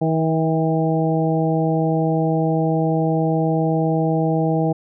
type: harmonic tone with a mistuned harmonic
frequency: 160.1 Hz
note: D#3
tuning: 50 cents sharp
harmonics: 1 / 2 / 3 / 4 / 5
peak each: -19 / -22 / -24 / -25 / -26 dBFS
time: 0.01-4.73 s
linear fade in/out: 10 ms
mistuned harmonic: 4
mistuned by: +21 cents
effects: none